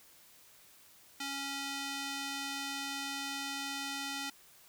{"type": "tone with band-pass filter", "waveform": "square", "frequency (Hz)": 277.2, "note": "C#4", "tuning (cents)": 0, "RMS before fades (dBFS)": -39, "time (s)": [1.2, 4.3], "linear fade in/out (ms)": 5, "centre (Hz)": 4200, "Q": 0.65, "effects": ["white hiss -60 dBFS RMS until 4.68 s"]}